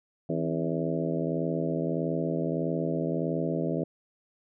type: harmonic tone with a mistuned harmonic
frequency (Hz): 81.6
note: E2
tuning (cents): -17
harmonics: 2 / 3 / 4 / 5 / 6 / 7 / 8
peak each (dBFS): -31 / -33 / -34 / -35 / -36 / -36 / -37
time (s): 0.29-3.84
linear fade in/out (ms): 5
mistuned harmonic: 3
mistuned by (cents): +99
effects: none